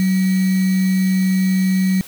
sine tone with sample-and-hold, 187.8 Hz, F#3, 26 cents sharp, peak -13 dBFS, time 0-2.01 s, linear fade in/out 0 ms, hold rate 2100 Hz, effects white hiss -39 dBFS RMS until 2.07 s

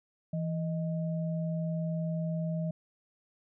sine tone pair together, 165.3 / 622.3 Hz, E3 / D#5, +5 / 0 cents, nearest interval octave + major seventh, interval 2295 cents, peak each -30 / -39 dBFS, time 0.33-2.71 s, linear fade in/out 5 ms, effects none

